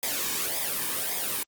white noise with flanger, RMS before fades -29 dBFS, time 0.03-1.43 s, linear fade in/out 0 ms, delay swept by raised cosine 0.69 to 1.5 ms, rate 1.8 Hz, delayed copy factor -0.65, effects Opus 48 kbps

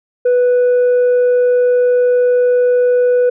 sine tone, 493.5 Hz, B4, 1 cent flat, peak -6 dBFS, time 0.25-3.3 s, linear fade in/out 10 ms, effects tanh soft clip ceiling -8 dBFS

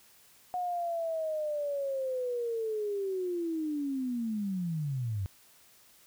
sine linear sweep, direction down, 729 to 91.5 Hz, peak -30 dBFS, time 0.54-5.26 s, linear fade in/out 0 ms, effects white hiss -60 dBFS RMS until 6.06 s

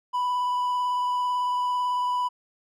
triangle tone with vibrato, 990 Hz, B5, 4 cents sharp, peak -21 dBFS, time 0.13-2.29 s, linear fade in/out 20 ms, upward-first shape sine, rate 18 Hz, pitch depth 12 cents each way, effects none

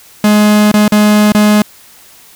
45% pulse tone with dropouts, 210.1 Hz, G#3, 20 cents sharp, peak -5 dBFS, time 0.24-1.62 s, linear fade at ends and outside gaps 2 ms, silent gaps 0.716-0.74 / 0.88-0.921 / 1.321-1.348 s, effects white hiss -40 dBFS RMS until 2.35 s

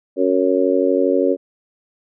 harmonic tone, 92.5 Hz, F#2, in tune, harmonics 3 / 4 / 5 / 6, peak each -19 / -19 / -19 / -19 dBFS, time 0.16-1.37 s, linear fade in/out 50 ms, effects none

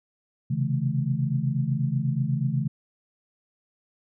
sine tone cluster, 129.3 / 137.5 / 162 / 215.4 Hz, C3 / C#3 / E3 / A3, -20 / -14 / -30 / -37 cents, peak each -30 / -25 / -29 / -31 dBFS, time 0.5-2.68 s, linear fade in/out 10 ms, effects none

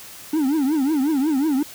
triangle tone with vibrato, 289.1 Hz, D4, 27 cents flat, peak -15 dBFS, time 0.33-1.63 s, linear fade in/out 5 ms, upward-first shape triangle, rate 5.5 Hz, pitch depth 230 cents each way, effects white hiss -40 dBFS RMS until 1.74 s

